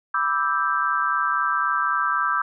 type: chord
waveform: sine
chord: E minor seventh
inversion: second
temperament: equal with one note detuned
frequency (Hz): 987.8 / 1174.7 / 1318.5 / 1572.5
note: B5 / D6 / E6 / G6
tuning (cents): 0 / 0 / 0 / +5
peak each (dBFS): -29 / -24 / -24 / -25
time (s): 0.14-2.42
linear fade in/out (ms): 5
effects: none